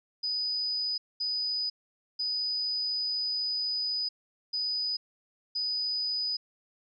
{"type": "tone bursts at uneven times", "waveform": "sine", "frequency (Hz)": 4978, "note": "D#8", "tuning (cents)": 0, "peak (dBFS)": -28, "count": 5, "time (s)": [[0.23, 0.98], [1.2, 1.7], [2.19, 4.09], [4.53, 4.97], [5.55, 6.37]], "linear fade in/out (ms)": 10, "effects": []}